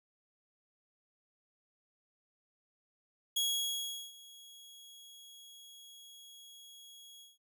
sawtooth tone with ADSR envelope, 3322 Hz, G#7, in tune, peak -26 dBFS, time 3.36-7.38 s, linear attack 9 ms, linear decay 750 ms, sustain -23 dB, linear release 170 ms, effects none

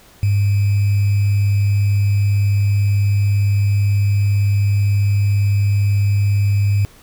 sine tone with sample-and-hold, 101 Hz, G#2, 48 cents flat, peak -12 dBFS, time 0.23-6.85 s, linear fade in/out 0 ms, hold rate 2450 Hz, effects pink hiss -47 dBFS RMS until 7.02 s

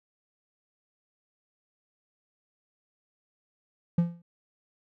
triangle tone with exponential decay, 171.2 Hz, F3, 34 cents flat, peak -15 dBFS, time 3.98-4.22 s, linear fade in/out 5 ms, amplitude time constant 51 ms, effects none

